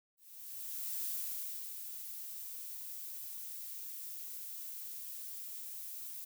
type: noise with ADSR envelope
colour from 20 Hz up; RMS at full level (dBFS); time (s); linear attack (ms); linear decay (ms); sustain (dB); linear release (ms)
violet; -38; 0.17-6.25; 880; 670; -7; 11
effects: none